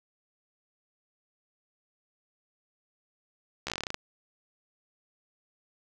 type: slowing click train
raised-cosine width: 0.2 ms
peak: -15 dBFS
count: 12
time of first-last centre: 3.67-3.944 s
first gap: 14 ms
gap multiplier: 1.11
effects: none